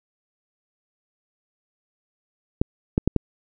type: clicks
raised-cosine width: 3 ms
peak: -5 dBFS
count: 4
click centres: 2.615 / 2.979 / 3.076 / 3.163 s
effects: none